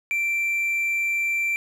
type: tone with hard clipping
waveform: triangle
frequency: 2349 Hz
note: D7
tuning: in tune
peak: -22 dBFS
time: 0.11-1.56 s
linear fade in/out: 0 ms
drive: 5 dB
effects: none